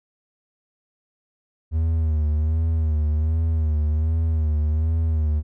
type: tone with vibrato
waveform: triangle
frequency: 78.4 Hz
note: D#2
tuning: 14 cents sharp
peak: -16 dBFS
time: 1.71-5.43 s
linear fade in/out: 50 ms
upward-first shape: sine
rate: 1.3 Hz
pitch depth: 65 cents each way
effects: none